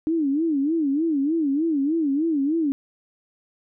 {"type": "tone with vibrato", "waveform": "sine", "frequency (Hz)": 301.3, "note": "D4", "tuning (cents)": 44, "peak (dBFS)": -19, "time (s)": [0.07, 2.72], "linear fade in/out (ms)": 0, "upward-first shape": "sine", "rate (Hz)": 3.3, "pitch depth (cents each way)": 180, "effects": []}